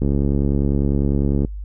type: click train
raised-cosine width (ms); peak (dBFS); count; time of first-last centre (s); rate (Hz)
3; -7; 101; 0.02-1.449; 70
effects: noise-tail reverb RT60 0.1 s tail -24 dB re dry + added 50 Hz sine -27 dBFS peak until 1.64 s